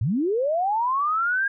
sine linear sweep, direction up, 90.4 to 1635 Hz, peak -20 dBFS, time 0.01-1.48 s, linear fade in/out 5 ms, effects none

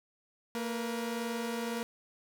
sawtooth tone pair together, 229.7 / 481.1 Hz, A#3 / B4, -25 / -45 cents, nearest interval octave + minor second, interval 1280 cents, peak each -31 / -34 dBFS, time 0.55-1.83 s, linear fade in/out 0 ms, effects none

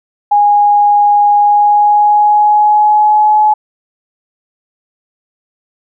sine tone with pitch glide, 824 to 850.6 Hz, G#5 to G#5, -14 to +41 cents, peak -5 dBFS, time 0.31-3.54 s, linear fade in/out 10 ms, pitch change +55 cents, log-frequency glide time 1.35-3.41 s, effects none

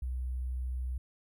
sine tone with sample-and-hold, 63 Hz, B1, 35 cents sharp, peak -32 dBFS, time 0.02-0.98 s, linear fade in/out 5 ms, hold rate 11025 Hz, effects none

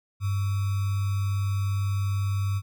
sine tone with sample-and-hold, 98.8 Hz, G2, 14 cents sharp, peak -23 dBFS, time 0.2-2.62 s, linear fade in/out 50 ms, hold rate 1225 Hz, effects none

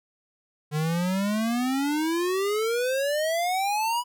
square exponential sweep, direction up, 148.4 to 987.8 Hz, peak -24 dBFS, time 0.71-4.04 s, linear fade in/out 50 ms, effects none

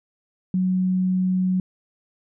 sine tone, 185 Hz, F#3, in tune, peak -18 dBFS, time 0.54-1.6 s, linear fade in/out 2 ms, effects none

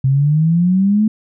sine exponential sweep, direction up, 130.81 to 220 Hz, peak -10 dBFS, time 0.04-1.08 s, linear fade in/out 5 ms, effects none

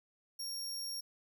sawtooth tone, 5560 Hz, F8, 9 cents flat, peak -36 dBFS, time 0.39-1.01 s, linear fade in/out 10 ms, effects none

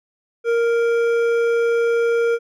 sine tone with hard clipping, 466.2 Hz, A#4, in tune, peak -17 dBFS, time 0.44-2.39 s, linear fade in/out 50 ms, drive 9 dB, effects none

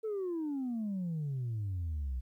sine exponential sweep, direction down, 450.3 to 60.4 Hz, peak -31 dBFS, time 0.03-2.21 s, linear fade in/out 20 ms, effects tanh soft clip ceiling -31 dBFS + 12-bit

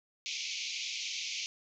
pink band-pass noise, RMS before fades -38 dBFS, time 0.26-1.46 s, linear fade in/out 0 ms, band 2200 to 6700 Hz, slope 96 dB/octave, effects none

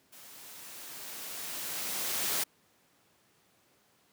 white noise with level ramp, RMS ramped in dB -52 to -30 dBFS, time 0.12-2.44 s, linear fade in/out 10 ms, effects pink hiss -67 dBFS RMS until 4.12 s + high-pass 150 Hz 12 dB/octave

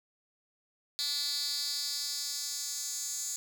10% pulse tone with high-pass filter sweep, 288.1 Hz, D4, 33 cents flat, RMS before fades -35 dBFS, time 0.99-3.36 s, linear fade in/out 0 ms, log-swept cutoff 4200 to 6600 Hz, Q 3.8, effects none

